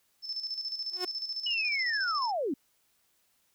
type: tone with tremolo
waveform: sine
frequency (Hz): 5274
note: E8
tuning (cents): 0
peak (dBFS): -31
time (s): 0.22-2.32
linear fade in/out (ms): 50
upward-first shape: square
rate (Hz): 14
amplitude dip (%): 60
type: tone with exponential growth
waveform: sawtooth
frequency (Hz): 362.6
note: F#4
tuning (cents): -35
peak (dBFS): -26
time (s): 0.91-1.05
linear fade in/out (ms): 5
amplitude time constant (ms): 30
type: linear sweep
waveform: sine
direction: down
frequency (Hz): 2960 to 239.4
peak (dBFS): -28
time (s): 1.46-2.54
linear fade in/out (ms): 5
effects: white hiss -71 dBFS RMS until 3.54 s